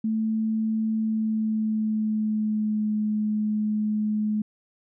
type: tone with pitch glide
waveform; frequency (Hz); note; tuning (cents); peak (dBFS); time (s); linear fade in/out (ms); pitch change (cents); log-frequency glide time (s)
sine; 220 to 212.8; A3 to G#3; 0 to +42; -22; 0.04-4.42; 5; -58; 0.96-2.92
effects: none